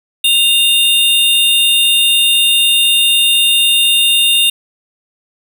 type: tone pair together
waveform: square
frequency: 2794 / 3650 Hz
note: F7 / A#7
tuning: 0 / -37 cents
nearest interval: perfect fourth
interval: 463 cents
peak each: -12 dBFS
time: 0.24-4.5 s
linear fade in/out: 5 ms
effects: none